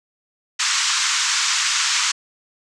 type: band-pass noise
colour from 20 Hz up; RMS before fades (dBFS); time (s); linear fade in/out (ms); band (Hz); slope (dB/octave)
white; -20; 0.59-2.12; 10; 1000 to 7500; 48
effects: none